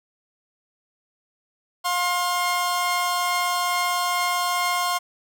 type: tone pair together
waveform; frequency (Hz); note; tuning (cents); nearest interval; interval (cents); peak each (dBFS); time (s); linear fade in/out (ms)
sawtooth; 710.1 / 1064; F5 / C6; +29 / +29; perfect fifth; 700; -22 / -19; 1.84-4.99; 20
effects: none